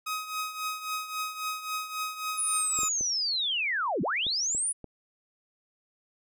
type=tone with tremolo; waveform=sawtooth; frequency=1262 Hz; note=D#6; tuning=24 cents sharp; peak=-25 dBFS; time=0.06-2.89 s; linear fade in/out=10 ms; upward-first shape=triangle; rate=3.7 Hz; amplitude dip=75%
type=linear two-way sweep; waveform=sine; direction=down then up; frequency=10000 to 138.59 to 10000 Hz; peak=-26 dBFS; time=2.37-4.73 s; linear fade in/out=20 ms; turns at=4.02 s
type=clicks; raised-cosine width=2 ms; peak=-28 dBFS; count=6; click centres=2.789 / 2.833 / 3.01 / 4.267 / 4.549 / 4.843 s
effects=none